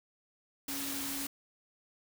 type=tone in noise; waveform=sine; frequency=277.2 Hz; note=C#4; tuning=in tune; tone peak=-41 dBFS; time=0.68-1.27 s; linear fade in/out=5 ms; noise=white; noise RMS=-38 dBFS; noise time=0.68-1.27 s; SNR=-6 dB; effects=none

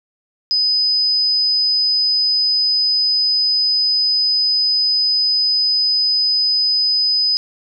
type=tone; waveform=sine; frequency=5010 Hz; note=D#8; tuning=11 cents sharp; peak=-13 dBFS; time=0.51-7.37 s; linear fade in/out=0 ms; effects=none

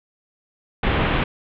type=low-pass noise; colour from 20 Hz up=pink; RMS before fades=-20 dBFS; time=0.83-1.24 s; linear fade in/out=5 ms; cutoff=3300 Hz; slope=48 dB/octave; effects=none

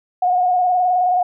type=tone with vibrato; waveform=sine; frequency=725 Hz; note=F#5; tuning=35 cents flat; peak=-13 dBFS; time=0.22-1.23 s; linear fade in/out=5 ms; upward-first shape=square; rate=19 Hz; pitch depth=29 cents each way; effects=none

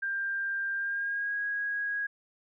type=tone with pitch glide; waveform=sine; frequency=1591 to 1649 Hz; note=G6 to G#6; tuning=+25 to -13 cents; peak=-29 dBFS; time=0.02-2.07 s; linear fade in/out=10 ms; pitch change=+62 cents; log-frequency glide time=0.75-1.37 s; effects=none

